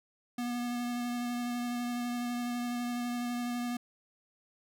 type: tone with vibrato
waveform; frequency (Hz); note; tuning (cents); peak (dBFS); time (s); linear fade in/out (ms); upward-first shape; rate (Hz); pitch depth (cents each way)
square; 242; B3; -35; -33; 0.38-3.77; 5; sine; 12; 13
effects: none